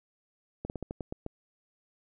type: slowing click train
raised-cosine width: 2 ms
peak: -22 dBFS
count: 8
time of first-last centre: 0.65-1.264 s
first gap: 49 ms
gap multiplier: 1.19
effects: none